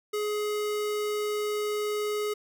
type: tone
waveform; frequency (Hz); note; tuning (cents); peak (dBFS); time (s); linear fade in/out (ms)
square; 419.8; G#4; +19; -28; 0.13-2.34; 10
effects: none